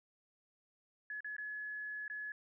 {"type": "tone with dropouts", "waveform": "sine", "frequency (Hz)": 1700, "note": "G#6", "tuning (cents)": 40, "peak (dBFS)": -40, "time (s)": [1.1, 2.32], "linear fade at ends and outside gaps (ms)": 2, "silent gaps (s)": [[1.206, 1.245], [1.366, 1.382], [2.08, 2.099]], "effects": []}